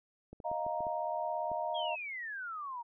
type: clicks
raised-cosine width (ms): 2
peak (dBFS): -34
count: 7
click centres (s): 0.33 / 0.402 / 0.515 / 0.665 / 0.806 / 0.868 / 1.516
type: chord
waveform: sine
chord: Eb suspended second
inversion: none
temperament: just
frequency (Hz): 622.3 / 700 / 933.4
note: Eb5 / F5 / Bb5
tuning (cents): 0 / +4 / +2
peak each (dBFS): -37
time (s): 0.44-1.96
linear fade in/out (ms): 20
type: exponential sweep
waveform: sine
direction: down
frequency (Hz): 3362 to 918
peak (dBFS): -38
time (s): 1.74-2.83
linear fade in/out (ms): 20
effects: none